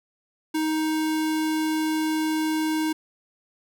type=tone; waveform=square; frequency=313.3 Hz; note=D#4; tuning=12 cents sharp; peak=-23 dBFS; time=0.54-2.93 s; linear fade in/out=10 ms; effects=none